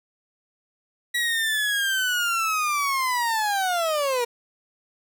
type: linear sweep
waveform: 30% pulse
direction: down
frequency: 1933 to 467.2 Hz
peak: -19 dBFS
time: 1.14-4.25 s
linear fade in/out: 10 ms
effects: none